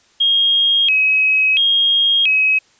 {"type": "tone with vibrato", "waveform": "sine", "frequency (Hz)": 2878, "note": "F#7", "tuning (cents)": -49, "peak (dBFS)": -11, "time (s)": [0.2, 2.59], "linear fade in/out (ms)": 10, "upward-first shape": "square", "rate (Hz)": 0.73, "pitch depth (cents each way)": 210, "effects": ["white hiss -54 dBFS RMS until 2.79 s", "resampled to 16000 Hz"]}